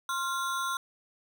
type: ring-modulated tone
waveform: square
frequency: 1222 Hz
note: D#6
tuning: 32 cents flat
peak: -27 dBFS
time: 0.09-0.77 s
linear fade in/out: 2 ms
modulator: 164 Hz
effects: none